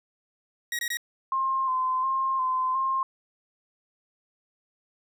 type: tone bursts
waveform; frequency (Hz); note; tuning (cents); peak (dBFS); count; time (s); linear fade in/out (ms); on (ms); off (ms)
sawtooth; 1897; A#6; +30; -24; 3; 0.72-0.971; 2; 69; 22
type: tone with vibrato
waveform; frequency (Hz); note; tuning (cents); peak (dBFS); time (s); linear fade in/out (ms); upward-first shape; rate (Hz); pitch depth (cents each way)
sine; 1046.5; C6; 0; -23; 1.32-3.03; 2; square; 1.4; 27
effects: none